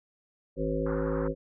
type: harmonic tone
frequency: 53.9 Hz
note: A1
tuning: 35 cents flat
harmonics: 1 / 3 / 5 / 7 / 9 / 10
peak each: -34 / -34 / -34 / -34 / -34 / -34 dBFS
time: 0.56-1.35 s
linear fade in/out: 50 ms
type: band-pass noise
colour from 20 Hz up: white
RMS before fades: -42 dBFS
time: 0.86-1.28 s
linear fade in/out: 5 ms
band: 850 to 1500 Hz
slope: 48 dB/octave
effects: none